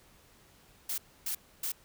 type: noise bursts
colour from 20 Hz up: blue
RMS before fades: -34 dBFS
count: 3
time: 0.89-1.72 s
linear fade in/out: 5 ms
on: 90 ms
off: 280 ms
effects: pink hiss -61 dBFS RMS until 1.84 s